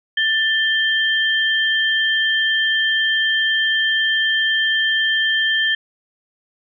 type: tone pair together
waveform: sine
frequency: 1771 / 3156 Hz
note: A6 / G7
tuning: +11 / +11 cents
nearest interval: minor seventh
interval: 1000 cents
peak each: -17 / -19 dBFS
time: 0.17-5.75 s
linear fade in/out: 5 ms
effects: none